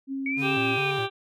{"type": "tone", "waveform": "sine", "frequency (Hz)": 270.6, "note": "C#4", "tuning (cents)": -42, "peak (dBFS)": -28, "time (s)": [0.07, 0.77], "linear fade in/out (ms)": 50}
{"type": "linear two-way sweep", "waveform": "sine", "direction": "up then down", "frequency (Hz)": [2232, 2668, 2425], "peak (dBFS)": -27, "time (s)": [0.26, 0.91], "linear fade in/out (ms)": 2, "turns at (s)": 0.55}
{"type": "tone with vibrato", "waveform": "square", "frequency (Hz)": 128.1, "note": "C3", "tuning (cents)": -36, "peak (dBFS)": -33, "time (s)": [0.36, 1.08], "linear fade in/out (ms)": 50, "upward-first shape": "square", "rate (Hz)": 2.4, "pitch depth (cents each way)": 180}
{"type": "harmonic tone", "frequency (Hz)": 392.6, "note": "G4", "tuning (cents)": 3, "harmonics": [1, 2, 3, 4, 6, 7, 8, 9, 10], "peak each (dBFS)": [-29, -32, -34, -35, -37, -37, -38, -39, -39], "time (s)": [0.41, 1.1], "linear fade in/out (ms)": 50}
{"effects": []}